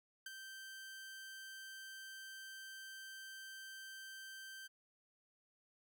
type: tone with ADSR envelope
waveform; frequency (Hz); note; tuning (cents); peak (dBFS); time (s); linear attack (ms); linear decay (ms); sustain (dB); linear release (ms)
sawtooth; 1560; G6; -9; -40; 0.26-4.68; 4; 24; -6; 18
effects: none